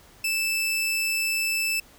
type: tone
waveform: sawtooth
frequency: 2637 Hz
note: E7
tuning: in tune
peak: -20 dBFS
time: 0.24-1.8 s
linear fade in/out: 5 ms
effects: pink hiss -53 dBFS RMS until 1.98 s